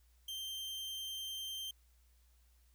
40% pulse tone, 3145 Hz, G7, 5 cents sharp, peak -40 dBFS, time 0.28-1.71 s, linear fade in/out 5 ms, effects added 60 Hz sine -65 dBFS peak until 2.74 s + white hiss -75 dBFS RMS until 2.74 s

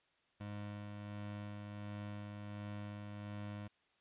25% pulse tone with tremolo, 103.2 Hz, G#2, 10 cents flat, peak -39 dBFS, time 0.4-3.68 s, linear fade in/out 10 ms, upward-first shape sine, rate 1.4 Hz, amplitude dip 30%, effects white hiss -75 dBFS RMS until 4 s + resampled to 8000 Hz

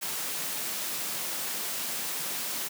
white high-pass noise, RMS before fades -33 dBFS, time 0.01-2.69 s, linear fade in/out 20 ms, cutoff 130 Hz, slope 96 dB/octave, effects none

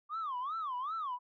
sine tone with vibrato, 1145 Hz, D6, 44 cents flat, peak -33 dBFS, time 0.09-1.19 s, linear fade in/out 50 ms, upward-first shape sine, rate 2.6 Hz, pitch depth 270 cents each way, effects tanh soft clip ceiling -32 dBFS

